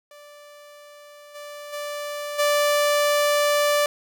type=tone with level steps; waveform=sawtooth; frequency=586 Hz; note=D5; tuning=4 cents flat; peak=-40 / -32 / -25 / -14 dBFS; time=0.11-3.86 s; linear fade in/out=2 ms; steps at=1.34 / 1.72 / 2.38 s; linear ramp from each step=20 ms; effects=none